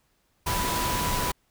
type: tone in noise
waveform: sine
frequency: 987.8 Hz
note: B5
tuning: in tune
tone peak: -29 dBFS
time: 0.46-1.32 s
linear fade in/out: 10 ms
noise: pink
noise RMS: -28 dBFS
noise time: 0.46-1.32 s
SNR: -4 dB
effects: pink hiss -69 dBFS RMS until 1.5 s